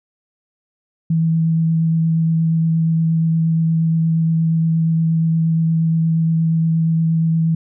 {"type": "tone with vibrato", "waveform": "sine", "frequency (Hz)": 162.8, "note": "E3", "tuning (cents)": -21, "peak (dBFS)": -13, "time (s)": [1.1, 7.55], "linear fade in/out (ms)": 5, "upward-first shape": "triangle", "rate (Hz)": 8.5, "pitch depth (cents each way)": 13, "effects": []}